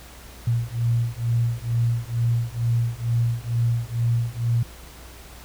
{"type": "beating tone pair", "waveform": "sine", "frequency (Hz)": [116.54, 118.74], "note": ["A#2", "A#2"], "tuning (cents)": [0, 32], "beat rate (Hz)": 2.2, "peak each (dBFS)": -23, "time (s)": [0.47, 4.63], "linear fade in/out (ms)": 5, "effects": ["added 60 Hz sine -43 dBFS peak until 5.44 s", "pink hiss -45 dBFS RMS until 5.44 s"]}